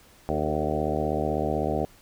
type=harmonic tone with a mistuned harmonic; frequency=76 Hz; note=D#2; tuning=40 cents flat; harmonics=1 / 2 / 3 / 4 / 5 / 6 / 7 / 8 / 9 / 10; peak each=-33 / -33 / -33 / -33 / -33 / -33 / -33 / -33 / -33 / -33 dBFS; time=0.29-1.85 s; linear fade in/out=0 ms; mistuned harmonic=5; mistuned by=+33 cents; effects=pink hiss -55 dBFS RMS until 2.01 s